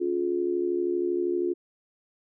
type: tone with amplitude modulation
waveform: sine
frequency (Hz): 353.9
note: F4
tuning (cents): +23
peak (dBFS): -20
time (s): 0-1.54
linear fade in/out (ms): 20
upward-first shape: sine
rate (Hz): 72.7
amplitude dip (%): 80
effects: none